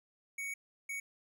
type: tone bursts at uneven times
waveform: square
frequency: 2234 Hz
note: C#7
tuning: 13 cents sharp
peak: -38 dBFS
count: 2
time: 0.38-0.54 / 0.89-1 s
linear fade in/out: 5 ms
effects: none